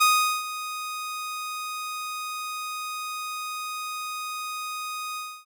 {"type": "tone with ADSR envelope", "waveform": "sawtooth", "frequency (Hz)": 1244.5, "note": "D#6", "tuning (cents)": 0, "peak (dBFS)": -12, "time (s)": [0, 5.45], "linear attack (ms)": 16, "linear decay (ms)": 410, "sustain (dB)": -15, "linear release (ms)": 280, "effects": []}